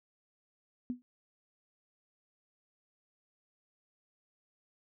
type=tone with exponential decay; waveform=sine; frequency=246.9 Hz; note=B3; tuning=in tune; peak=-29 dBFS; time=0.9-1.02 s; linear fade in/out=0 ms; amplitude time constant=26 ms; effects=none